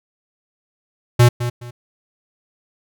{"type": "tone with echo", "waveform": "square", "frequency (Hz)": 120.9, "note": "B2", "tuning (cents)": -36, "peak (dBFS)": -8, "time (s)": [1.19, 1.29], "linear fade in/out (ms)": 10, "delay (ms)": 210, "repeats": 2, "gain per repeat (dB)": -12, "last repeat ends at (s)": 1.71, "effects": []}